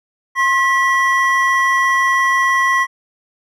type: tone pair together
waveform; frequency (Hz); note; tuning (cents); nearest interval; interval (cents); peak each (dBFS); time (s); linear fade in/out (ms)
triangle; 1065.8 / 1949; C6 / B6; +32 / -23; minor seventh; 1045; -13; 0.35-2.87; 50
effects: none